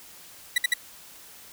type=tone bursts; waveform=30% pulse; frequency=1955 Hz; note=B6; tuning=18 cents flat; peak=-16 dBFS; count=3; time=0.56-0.739 s; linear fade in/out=5 ms; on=21 ms; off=58 ms; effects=white hiss -48 dBFS RMS until 1.52 s